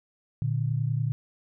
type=tone pair together; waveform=sine; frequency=117.15 / 147.6 Hz; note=A#2 / D3; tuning=+9 / +9 cents; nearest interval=major third; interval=400 cents; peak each=-26 / -28 dBFS; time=0.42-1.12 s; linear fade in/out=0 ms; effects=none